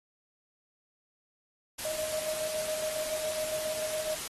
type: noise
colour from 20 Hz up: white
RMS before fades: -37 dBFS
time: 1.78-4.28 s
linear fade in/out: 10 ms
type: tone with tremolo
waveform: sine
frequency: 622.3 Hz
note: D#5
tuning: in tune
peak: -31 dBFS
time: 1.85-4.15 s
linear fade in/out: 2 ms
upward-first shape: square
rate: 7.2 Hz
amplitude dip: 45%
effects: AAC 32 kbps